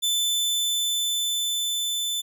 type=tone with level ramp; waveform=sawtooth; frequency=3520 Hz; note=A7; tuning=in tune; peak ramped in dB=-18 to -22 dBFS; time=0.02-2.22 s; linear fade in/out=20 ms; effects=none